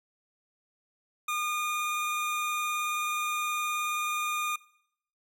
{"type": "tone with vibrato", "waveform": "25% pulse", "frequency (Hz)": 1217, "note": "D#6", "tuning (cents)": -39, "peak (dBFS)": -25, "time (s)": [1.28, 4.56], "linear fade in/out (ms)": 5, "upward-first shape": "triangle", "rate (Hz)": 19, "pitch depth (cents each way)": 11, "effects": ["noise-tail reverb RT60 0.7 s tail -21 dB re dry"]}